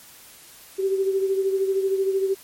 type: beating tone pair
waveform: sine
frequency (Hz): 385.1 / 398.1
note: G4 / G4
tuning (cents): -31 / +27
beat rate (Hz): 13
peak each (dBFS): -20 / -28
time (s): 0.78-2.35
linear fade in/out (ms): 20
effects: white hiss -47 dBFS RMS until 2.43 s + MP3 64 kbps